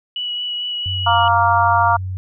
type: tone with vibrato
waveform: sine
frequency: 2936 Hz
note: F#7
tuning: 14 cents flat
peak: -21 dBFS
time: 0.16-1.28 s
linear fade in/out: 2 ms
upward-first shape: sine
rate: 4.5 Hz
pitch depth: 13 cents each way
type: tone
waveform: sine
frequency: 93.3 Hz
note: F#2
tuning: 15 cents sharp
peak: -22 dBFS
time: 0.86-2.17 s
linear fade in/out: 0 ms
type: harmonic tone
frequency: 233.1 Hz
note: A#3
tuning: in tune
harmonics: 3 / 4 / 5 / 6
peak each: -18 / -15 / -18 / -20 dBFS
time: 1.06-1.97 s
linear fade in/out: 10 ms
effects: none